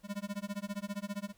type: tone with tremolo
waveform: square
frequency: 202.5 Hz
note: G#3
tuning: 43 cents flat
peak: -34 dBFS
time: 0.03-1.33 s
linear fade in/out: 50 ms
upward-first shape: sine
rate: 15 Hz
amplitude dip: 100%
effects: pink hiss -68 dBFS RMS until 1.37 s